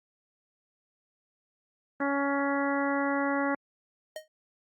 harmonic tone, 280 Hz, C#4, 18 cents sharp, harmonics 1 / 2 / 3 / 4 / 5 / 6 / 7, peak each -29 / -32 / -34 / -35 / -36 / -37 / -37 dBFS, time 2-3.55 s, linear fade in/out 5 ms
square tone with exponential decay, 622.3 Hz, D#5, in tune, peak -33 dBFS, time 4.16-4.28 s, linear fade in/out 2 ms, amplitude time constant 25 ms
effects Opus 24 kbps

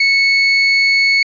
35% pulse tone, 2208 Hz, C#7, 7 cents flat, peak -8 dBFS, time 0-1.23 s, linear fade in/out 5 ms, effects resampled to 16000 Hz

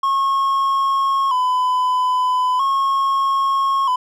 triangle tone with vibrato, 1046.5 Hz, C6, in tune, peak -13 dBFS, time 0.03-3.96 s, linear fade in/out 5 ms, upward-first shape square, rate 0.39 Hz, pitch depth 69 cents each way, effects none

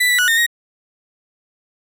35% pulse tone with pitch steps, 1983 / 1964 / 1470 / 1828 / 1881 Hz, B6 / B6 / F#6 / A#6 / A#6, +7 / -10 / -12 / -34 / +15 cents, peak -11 dBFS, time 0-0.465 s, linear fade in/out 10 ms, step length 93 ms, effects none

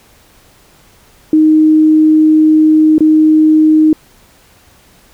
sine tone with dropouts, 311.1 Hz, D#4, in tune, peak -4 dBFS, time 1.33-3.93 s, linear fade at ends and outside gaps 2 ms, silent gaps 2.982-3.006 s, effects pink hiss -46 dBFS RMS until 5.13 s

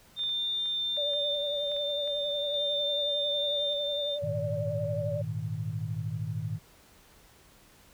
sine tone with tremolo, 3599 Hz, A7, 38 cents sharp, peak -28 dBFS, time 0.16-4.19 s, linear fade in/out 50 ms, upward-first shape square, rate 0.42 Hz, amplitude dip 30%
clicks, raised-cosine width 0.3 ms, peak -34 dBFS, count 9, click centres 0.193 / 0.236 / 0.293 / 0.658 / 0.968 / 1.135 / 1.717 / 1.765 / 2.076 s
sine tone with vibrato, 580 Hz, D5, 22 cents flat, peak -31 dBFS, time 0.97-5.22 s, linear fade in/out 10 ms, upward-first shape triangle, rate 11 Hz, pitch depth 46 cents each way
sine chord, Ab suspended second, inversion none, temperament just, 103.83 / 116.8 / 155.74 Hz, Ab2 / Bb2 / Eb3, 0 / +4 / +2 cents, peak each -35 dBFS, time 4.22-6.59 s, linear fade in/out 20 ms
effects pink hiss -58 dBFS RMS until 7.93 s

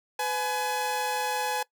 sawtooth tone pair together, 501 / 843.5 Hz, B4 / G#5, +25 / +27 cents, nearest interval major sixth, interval 902 cents, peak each -29 / -24 dBFS, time 0.19-1.63 s, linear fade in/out 5 ms, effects noise-tail reverb RT60 0.1 s tail -21 dB re dry

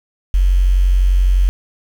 sine tone with quantisation, 45.83 Hz, F#1, 16 cents flat, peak -9 dBFS, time 0.34-1.49 s, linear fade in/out 0 ms, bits 6, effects none

